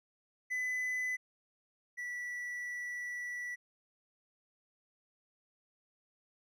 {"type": "tone pair in turn", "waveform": "triangle", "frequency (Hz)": [2006, 1955.7], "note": ["B6", "B6"], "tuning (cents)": [26, -17], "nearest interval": "unison", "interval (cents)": 43, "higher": "first", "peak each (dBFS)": [-31, -36], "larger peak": "first", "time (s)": [[0.5, 1.17], [1.97, 3.56]], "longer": "second", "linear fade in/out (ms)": 20, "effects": []}